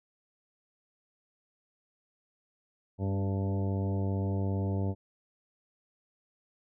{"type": "harmonic tone with a mistuned harmonic", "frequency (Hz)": 97.6, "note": "G2", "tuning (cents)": -7, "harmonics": [1, 2, 3, 4, 5, 6, 7, 9], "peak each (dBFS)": [-29, -35, -39, -41, -43, -45, -46, -48], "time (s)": [2.98, 4.95], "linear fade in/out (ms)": 50, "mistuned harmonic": 3, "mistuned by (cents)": -16, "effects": []}